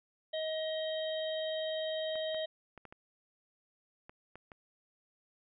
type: harmonic tone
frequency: 631 Hz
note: D#5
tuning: 24 cents sharp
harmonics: 1 / 3 / 5 / 6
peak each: -34 / -47 / -43 / -44 dBFS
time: 0.33-2.46 s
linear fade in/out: 10 ms
type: clicks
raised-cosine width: 0.5 ms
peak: -34 dBFS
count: 8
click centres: 2.156 / 2.346 / 2.777 / 2.853 / 2.925 / 4.095 / 4.356 / 4.518 s
effects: none